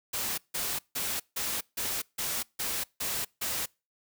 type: noise bursts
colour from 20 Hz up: white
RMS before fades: -32 dBFS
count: 9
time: 0.13-3.66 s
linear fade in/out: 10 ms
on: 250 ms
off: 160 ms
effects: noise-tail reverb RT60 0.3 s tail -26 dB re dry